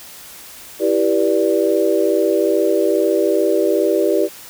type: chord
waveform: sine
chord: E minor seventh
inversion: none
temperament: equal with one note detuned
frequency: 329.6 / 392 / 486 / 587.3 Hz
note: E4 / G4 / B4 / D5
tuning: 0 / 0 / -28 / 0 cents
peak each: -19 / -17 / -20 / -19 dBFS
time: 0.79-4.29 s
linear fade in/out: 50 ms
effects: white hiss -38 dBFS RMS until 4.49 s